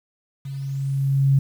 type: tone with level ramp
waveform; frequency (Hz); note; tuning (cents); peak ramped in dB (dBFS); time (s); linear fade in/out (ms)
sine; 137; C#3; -20; -29 to -12; 0.45-1.39; 5
effects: 8-bit